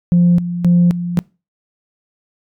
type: tone with tremolo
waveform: sine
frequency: 174.61 Hz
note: F3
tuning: in tune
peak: -6 dBFS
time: 0.12-1.19 s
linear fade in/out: 0 ms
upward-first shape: square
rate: 1.9 Hz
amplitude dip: 75%
effects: noise-tail reverb RT60 0.3 s tail -26 dB re dry + tanh soft clip ceiling -5 dBFS